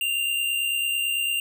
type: tone pair together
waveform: square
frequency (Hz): 2725 / 2794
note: F7 / F7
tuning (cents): -43 / 0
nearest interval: unison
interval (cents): 43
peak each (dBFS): -33 / -24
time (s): 0.01-1.4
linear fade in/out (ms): 2
effects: none